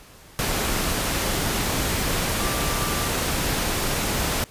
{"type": "tone in noise", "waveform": "sine", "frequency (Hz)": 1176, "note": "D6", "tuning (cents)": 2, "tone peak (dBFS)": -32, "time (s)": [2.4, 3.08], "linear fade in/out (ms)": 0, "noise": "pink", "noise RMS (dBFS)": -24, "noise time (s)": [0.39, 4.44], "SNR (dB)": -11, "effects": ["pink hiss -48 dBFS RMS until 4.5 s", "resampled to 32000 Hz"]}